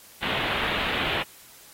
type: low-pass noise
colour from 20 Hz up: white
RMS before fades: -28 dBFS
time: 0.22-1.23 s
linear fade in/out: 10 ms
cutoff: 3500 Hz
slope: 48 dB/octave
effects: white hiss -50 dBFS RMS until 1.73 s + AAC 48 kbps